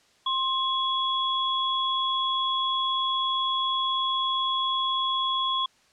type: tone pair together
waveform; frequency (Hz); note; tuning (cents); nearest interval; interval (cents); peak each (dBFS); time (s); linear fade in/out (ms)
sine; 1058 / 3359; C6 / G#7; +19 / +19; octave + minor sixth; 2000; -26; 0.26-5.66; 5
effects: white hiss -61 dBFS RMS until 5.92 s + low-pass 6000 Hz 12 dB/octave